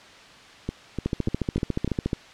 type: two click trains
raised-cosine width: 3 ms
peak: -11 / -14 dBFS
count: 16 / 5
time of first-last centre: 1.06-2.131 / 0.69-1.877 s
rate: 14 / 3.37 Hz
effects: white hiss -47 dBFS RMS until 2.33 s + low-pass 4000 Hz 12 dB/octave